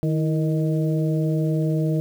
harmonic tone with a mistuned harmonic, 155.56 Hz, D#3, in tune, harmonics 1 / 2 / 3 / 4, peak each -20 / -26 / -30 / -32 dBFS, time 0.03-2 s, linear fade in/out 0 ms, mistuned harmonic 2, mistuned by +68 cents, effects 8-bit

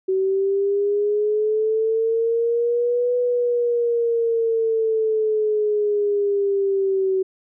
sine linear two-way sweep, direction up then down, 377.3 to 492.3 to 377.3 Hz, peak -17 dBFS, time 0.08-7.23 s, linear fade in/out 10 ms, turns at 3.16 s, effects none

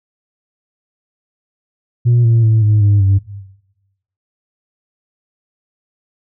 sine tone with pitch steps, 120 / 115.18 / 110.55 / 106.11 / 101.84 / 97.75 Hz, B2 / A#2 / A2 / G#2 / G#2 / G2, -49 / -20 / +9 / +38 / -33 / -4 cents, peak -6 dBFS, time 2.05-3.19 s, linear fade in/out 20 ms, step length 190 ms, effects noise-tail reverb RT60 1.0 s tail -17 dB re dry + tanh soft clip ceiling -6 dBFS

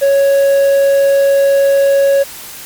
triangle tone, 554.4 Hz, C#5, in tune, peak -5 dBFS, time 0.01-2.24 s, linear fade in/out 20 ms, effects white hiss -30 dBFS RMS until 2.65 s + MP3 96 kbps

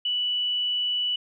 sine tone, 2960 Hz, F#7, in tune, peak -23 dBFS, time 0.05-1.16 s, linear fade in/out 5 ms, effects none

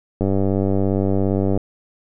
click train, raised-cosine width 2 ms, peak -7 dBFS, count 134, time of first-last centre 0.21-1.576 s, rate 97.4 Hz, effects none

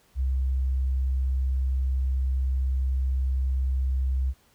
sine tone, 65.41 Hz, C2, in tune, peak -22 dBFS, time 0.15-4.34 s, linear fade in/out 50 ms, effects pink hiss -62 dBFS RMS until 4.54 s

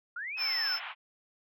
sine linear two-way sweep, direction up then down, 1355 to 2588 to 1355 Hz, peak -35 dBFS, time 0.16-0.76 s, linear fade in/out 5 ms, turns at 0.36 s
white band-pass noise, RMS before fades -41 dBFS, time 0.36-0.95 s, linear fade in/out 50 ms, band 720 to 3100 Hz, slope 48 dB/octave
triangle tone, 5274 Hz, E8, in tune, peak -28 dBFS, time 0.37-0.8 s, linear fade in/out 50 ms
effects none

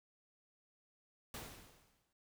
pink noise with exponential decay, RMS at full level -45 dBFS, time 1.34-2.13 s, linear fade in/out 2 ms, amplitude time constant 170 ms, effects none

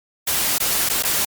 white noise with dropouts, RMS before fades -20 dBFS, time 0.27-1.25 s, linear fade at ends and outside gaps 5 ms, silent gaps 0.583-0.601 / 0.89-0.897 / 1.026-1.034 s, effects MP3 96 kbps

